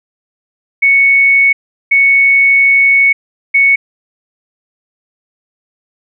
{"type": "tone bursts at uneven times", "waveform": "sine", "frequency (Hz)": 2217, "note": "C#7", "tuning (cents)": 0, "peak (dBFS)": -5, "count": 3, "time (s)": [[0.82, 1.53], [1.91, 3.13], [3.54, 3.76]], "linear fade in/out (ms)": 10, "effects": []}